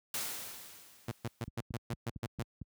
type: noise with exponential decay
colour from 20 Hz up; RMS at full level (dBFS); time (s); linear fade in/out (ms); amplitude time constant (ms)
white; -35; 0.14-1.48; 2; 290
type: tone bursts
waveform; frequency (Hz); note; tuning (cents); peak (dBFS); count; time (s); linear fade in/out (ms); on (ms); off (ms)
sawtooth; 116.54; A#2; 0; -30; 9; 1.08-2.426; 5; 34; 130
type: click train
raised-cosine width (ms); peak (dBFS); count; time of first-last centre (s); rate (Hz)
5; -29; 6; 1.48-2.616; 4.4
effects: high-pass 60 Hz 12 dB/octave